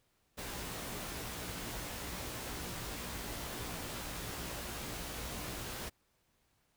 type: noise with comb filter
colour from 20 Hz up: pink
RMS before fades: -42 dBFS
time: 0.37-5.9 s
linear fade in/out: 20 ms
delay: 17 ms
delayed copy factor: +0.55
effects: pink hiss -75 dBFS RMS until 6.76 s